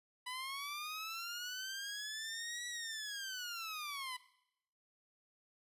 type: linear two-way sweep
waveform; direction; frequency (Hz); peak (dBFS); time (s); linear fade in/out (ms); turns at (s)
15% pulse; up then down; 987.8 to 1945 to 987.8; -35; 0.26-4.17; 10; 2.67
effects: noise-tail reverb RT60 0.8 s tail -18 dB re dry + resampled to 32000 Hz